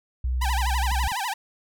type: tone with pitch glide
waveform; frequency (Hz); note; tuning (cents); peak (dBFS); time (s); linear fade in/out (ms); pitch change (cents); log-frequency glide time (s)
sine; 62.8 to 63.68; B1 to C2; +30 to -46; -22; 0.24-1.08; 5; +24; 0.42-0.89
type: tone with vibrato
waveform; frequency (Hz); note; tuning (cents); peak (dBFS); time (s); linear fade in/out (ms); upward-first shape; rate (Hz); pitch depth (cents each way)
sawtooth; 880; A5; 0; -22; 0.41-1.34; 10; sine; 12; 240
type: clicks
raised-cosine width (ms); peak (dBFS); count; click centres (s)
5; -28; 3; 0.915 / 1.039 / 1.119
effects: none